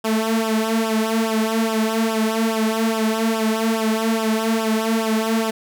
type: tone with flanger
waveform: sawtooth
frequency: 222.3 Hz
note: A3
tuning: 18 cents sharp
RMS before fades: -20 dBFS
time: 0.04-5.51 s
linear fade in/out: 10 ms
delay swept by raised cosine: 0.46 to 4.06 ms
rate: 2.4 Hz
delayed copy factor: -0.85
effects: none